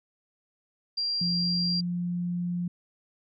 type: tone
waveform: sine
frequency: 4752 Hz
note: D8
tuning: 20 cents sharp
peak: -26 dBFS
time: 0.97-1.81 s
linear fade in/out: 10 ms
type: tone with pitch glide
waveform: sine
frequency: 174.61 to 175.72 Hz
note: F3 to F3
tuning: 0 to +11 cents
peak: -27 dBFS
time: 1.21-2.68 s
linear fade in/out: 5 ms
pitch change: +11 cents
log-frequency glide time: 1.32-1.56 s
effects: none

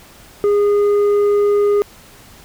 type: tone with tanh clipping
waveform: sine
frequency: 410 Hz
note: G#4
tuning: 22 cents flat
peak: -12 dBFS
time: 0.44-1.82 s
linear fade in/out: 0 ms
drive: 5 dB
effects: pink hiss -43 dBFS RMS until 2.44 s

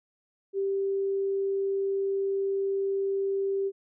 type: tone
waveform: sine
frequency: 392 Hz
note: G4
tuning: in tune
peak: -25 dBFS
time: 0.53-3.72 s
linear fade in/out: 50 ms
effects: none

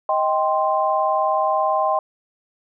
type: chord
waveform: sine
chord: C minor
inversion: first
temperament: just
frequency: 627.9 / 784.9 / 1046.5 Hz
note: Eb5 / G5 / C6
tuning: +16 / +2 / 0 cents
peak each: -21 dBFS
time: 0.09-1.99 s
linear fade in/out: 2 ms
effects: none

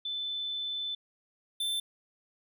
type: tone pair in turn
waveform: sine / square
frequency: 3518 / 3545 Hz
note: A7 / A7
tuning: -1 / +12 cents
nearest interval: unison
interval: 13 cents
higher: second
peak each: -32 / -30 dBFS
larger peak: second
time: 0.05-0.95 / 1.6-1.8 s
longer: first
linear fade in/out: 5 ms
effects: none

